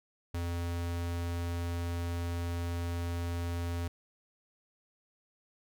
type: tone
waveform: square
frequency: 85.9 Hz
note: F2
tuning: 28 cents flat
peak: -33 dBFS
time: 0.34-3.88 s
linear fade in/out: 5 ms
effects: none